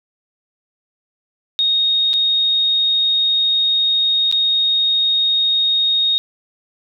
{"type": "tone with dropouts", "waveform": "sine", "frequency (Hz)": 3726, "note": "A#7", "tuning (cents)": -2, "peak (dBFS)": -13, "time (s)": [1.59, 6.18], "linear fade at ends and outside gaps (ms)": 0, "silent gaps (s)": [[2.132, 2.138], [4.314, 4.325]], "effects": []}